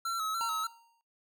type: tone with vibrato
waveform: square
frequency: 1318.5 Hz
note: E6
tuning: in tune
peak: -32 dBFS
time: 0.05-0.67 s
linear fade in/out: 5 ms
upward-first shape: square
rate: 3.4 Hz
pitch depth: 45 cents each way
type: tone with exponential decay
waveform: square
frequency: 927 Hz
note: A#5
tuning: 10 cents flat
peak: -34 dBFS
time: 0.41-1.01 s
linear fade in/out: 0 ms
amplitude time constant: 130 ms
effects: noise-tail reverb RT60 0.3 s tail -22 dB re dry